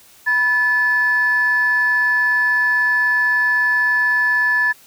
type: tone pair together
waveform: sine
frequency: 981 / 1731.9 Hz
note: B5 / A6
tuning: -12 / -28 cents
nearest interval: minor seventh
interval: 984 cents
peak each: -23 / -13 dBFS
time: 0.26-4.73 s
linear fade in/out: 20 ms
effects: tanh soft clip ceiling -8 dBFS + white hiss -48 dBFS RMS until 4.86 s